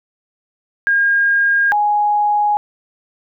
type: tone pair in turn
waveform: sine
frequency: 1619 / 831.8 Hz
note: G#6 / G#5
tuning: -45 / +2 cents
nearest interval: octave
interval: 1153 cents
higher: first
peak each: -11 / -12 dBFS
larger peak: first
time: 0.87-1.72 / 1.72-2.57 s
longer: neither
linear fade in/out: 0 ms
effects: none